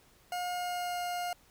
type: tone with pitch glide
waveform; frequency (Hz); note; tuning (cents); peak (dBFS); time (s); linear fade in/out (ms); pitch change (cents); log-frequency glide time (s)
40% pulse; 715 to 709.2; F5 to F5; +41 to +26; -32; 0.32-1.33; 2; -15; 0.55-1.03
effects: pink hiss -63 dBFS RMS until 1.5 s